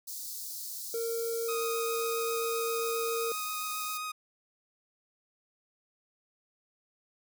white high-pass noise, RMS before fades -40 dBFS, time 0.07-3.98 s, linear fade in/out 10 ms, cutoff 4200 Hz, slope 48 dB/octave
triangle tone, 460.6 Hz, A#4, 21 cents flat, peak -29 dBFS, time 0.94-3.32 s, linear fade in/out 2 ms
sawtooth tone with vibrato, 1248 Hz, D#6, 5 cents sharp, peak -31 dBFS, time 1.48-4.12 s, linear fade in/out 10 ms, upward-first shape sine, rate 7.5 Hz, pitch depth 11 cents each way
effects none

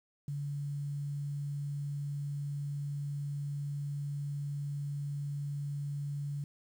sine tone with quantisation, 143.4 Hz, D3, 41 cents flat, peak -34 dBFS, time 0.28-6.44 s, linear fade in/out 2 ms, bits 10, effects none

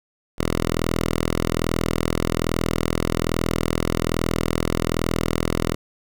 5% pulse tone, 41.2 Hz, E1, in tune, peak -9 dBFS, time 0.38-5.75 s, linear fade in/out 10 ms, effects none

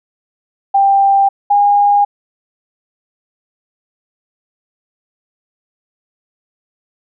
sine tone pair in turn, 790 / 815 Hz, G5 / G#5, +13 / -33 cents, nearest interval minor second, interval 54 cents, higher second, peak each -7 dBFS, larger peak neither, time 0.74-1.29 / 1.5-2.05 s, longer neither, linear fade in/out 10 ms, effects none

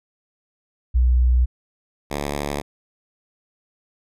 sine / 5% pulse tone pair in turn, 61.74 / 72.14 Hz, B1 / D2, 0 / -30 cents, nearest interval minor third, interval 270 cents, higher second, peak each -13 dBFS, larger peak neither, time 0.94-1.46 / 2.1-2.62 s, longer neither, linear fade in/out 20 ms, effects resampled to 32000 Hz

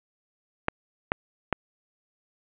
clicks, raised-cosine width 0.5 ms, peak -7 dBFS, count 3, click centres 0.684 / 1.119 / 1.527 s, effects resampled to 8000 Hz + 7-bit

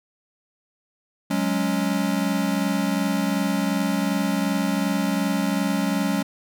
square chord, F# suspended second, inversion none, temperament equal, 185 / 207.7 / 277.2 Hz, F#3 / G#3 / C#4, 0 / 0 / 0 cents, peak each -26 dBFS, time 1.3-6.23 s, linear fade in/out 10 ms, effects none

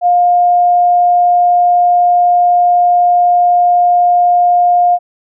sine tone, 708 Hz, F5, 23 cents sharp, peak -6 dBFS, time 0.01-4.99 s, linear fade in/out 50 ms, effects none

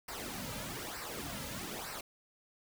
pink noise with flanger, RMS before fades -42 dBFS, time 0.08-2.01 s, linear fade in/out 5 ms, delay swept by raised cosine 0.29 to 2.79 ms, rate 1.1 Hz, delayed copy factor -0.7, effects none

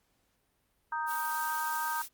sine chord, Eb major, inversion second, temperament equal, 932.3 / 1244.5 / 1568 Hz, Bb5 / Eb6 / G6, 0 / 0 / 0 cents, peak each -33 / -37 / -37 dBFS, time 0.92-2.02 s, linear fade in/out 5 ms
blue noise, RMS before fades -40 dBFS, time 1.06-2.09 s, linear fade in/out 50 ms
effects pink hiss -74 dBFS RMS until 2.13 s + Opus 48 kbps

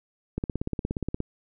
click train, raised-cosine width 3 ms, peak -15 dBFS, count 15, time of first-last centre 0.38-1.204 s, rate 17 Hz, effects none

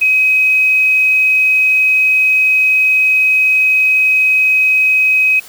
sine tone, 2532 Hz, D#7, 30 cents sharp, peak -8 dBFS, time 0.01-5.4 s, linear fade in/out 10 ms, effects white hiss -37 dBFS RMS until 5.48 s

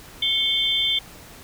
sine tone cluster, 2197 / 3158 / 3518 Hz, C#7 / G7 / A7, -16 / +12 / -1 cents, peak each -29 / -22 / -22 dBFS, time 0.22-0.99 s, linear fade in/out 5 ms, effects pink hiss -44 dBFS RMS until 1.43 s

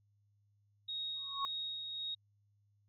sine tone with tremolo, 3757 Hz, A#7, 13 cents sharp, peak -37 dBFS, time 0.88-2.15 s, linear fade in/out 10 ms, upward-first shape sine, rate 1.8 Hz, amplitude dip 35%
sine tone with exponential growth, 1104 Hz, C#6, 7 cents flat, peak -31 dBFS, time 1.16-1.45 s, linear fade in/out 0 ms, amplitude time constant 61 ms
effects added 102 Hz sine -70 dBFS peak until 2.88 s

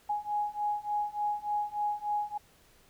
sine beating tone pair, 830.6 / 834 Hz, G#5 / G#5, 0 / +7 cents, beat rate 3.4 Hz, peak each -33 / -32 dBFS, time 0.09-2.38 s, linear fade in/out 10 ms, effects pink hiss -62 dBFS RMS until 2.89 s

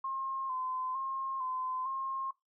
sine tone with vibrato, 1048 Hz, C6, 2 cents sharp, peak -33 dBFS, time 0.04-2.31 s, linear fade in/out 5 ms, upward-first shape square, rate 1.1 Hz, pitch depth 35 cents each way, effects noise-tail reverb RT60 0.2 s tail -21 dB re dry

